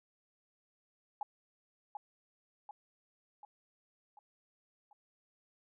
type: tone with echo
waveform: sine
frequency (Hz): 830.6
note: G#5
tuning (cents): 0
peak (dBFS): -34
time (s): 1.21-1.23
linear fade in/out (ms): 2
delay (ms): 740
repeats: 5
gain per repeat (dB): -5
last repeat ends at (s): 4.93
effects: none